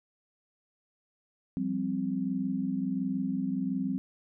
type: chord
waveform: sine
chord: F suspended second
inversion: none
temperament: equal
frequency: 174.61 / 196 / 261.6 Hz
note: F3 / G3 / C4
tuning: 0 / 0 / 0 cents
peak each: -36 / -32 / -31 dBFS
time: 1.57-3.98 s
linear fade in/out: 0 ms
effects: none